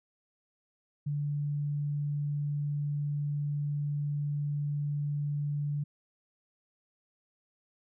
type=tone; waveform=sine; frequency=145.7 Hz; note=D3; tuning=13 cents flat; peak=-29 dBFS; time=1.06-5.84 s; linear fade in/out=10 ms; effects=none